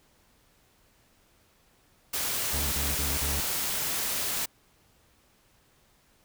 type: noise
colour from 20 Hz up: white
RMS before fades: -30 dBFS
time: 2.13-4.46 s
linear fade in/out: 10 ms
type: tone bursts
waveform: 40% pulse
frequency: 70.3 Hz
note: C#2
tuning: 25 cents sharp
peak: -30 dBFS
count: 4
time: 2.53-3.404 s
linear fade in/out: 5 ms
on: 190 ms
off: 38 ms
effects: pink hiss -64 dBFS RMS until 6.24 s